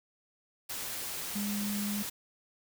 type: tone in noise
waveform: sine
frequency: 205.1 Hz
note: G#3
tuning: 21 cents flat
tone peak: -32 dBFS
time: 1.35-2.03 s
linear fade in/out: 10 ms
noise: white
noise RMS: -38 dBFS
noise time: 0.69-2.1 s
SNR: +3 dB
effects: none